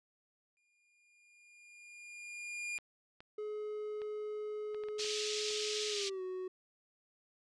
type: tone with exponential growth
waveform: 45% pulse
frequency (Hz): 2417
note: D7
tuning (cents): +49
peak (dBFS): -36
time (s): 0.57-2.78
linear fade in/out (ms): 0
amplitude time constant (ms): 480
type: clicks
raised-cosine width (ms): 0.3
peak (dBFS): -36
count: 9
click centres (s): 2.787 / 3.205 / 4.018 / 4.746 / 4.837 / 4.886 / 4.994 / 5.046 / 5.506
type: tone with pitch glide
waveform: triangle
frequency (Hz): 423.4 to 370.7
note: G#4 to F#4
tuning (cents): +33 to +3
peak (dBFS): -36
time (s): 3.38-6.48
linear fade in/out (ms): 5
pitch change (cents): -230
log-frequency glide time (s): 5.89-6.22
type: band-pass noise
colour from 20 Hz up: pink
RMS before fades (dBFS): -39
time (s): 4.98-6.1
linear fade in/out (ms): 20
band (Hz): 2800 to 6400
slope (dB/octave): 24
effects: resampled to 22050 Hz